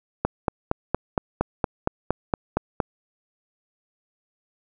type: click train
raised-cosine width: 1 ms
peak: -6 dBFS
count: 12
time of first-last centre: 0.25-2.802 s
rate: 4.31 Hz
effects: none